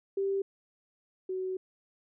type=tone pair in turn; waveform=sine; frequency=392 / 373.9 Hz; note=G4 / F#4; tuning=0 / +18 cents; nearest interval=minor second; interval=82 cents; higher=first; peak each=-27 / -31 dBFS; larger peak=first; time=0.17-0.42 / 1.29-1.57 s; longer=second; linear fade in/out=5 ms; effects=none